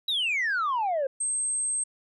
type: exponential sweep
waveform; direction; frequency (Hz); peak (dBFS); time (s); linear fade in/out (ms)
sine; down; 3951 to 520; -22; 0.08-1.07; 5
type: tone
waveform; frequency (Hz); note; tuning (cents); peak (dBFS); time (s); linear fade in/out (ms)
sine; 8360; C9; -2; -24; 1.2-1.84; 10
effects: tanh soft clip ceiling -22 dBFS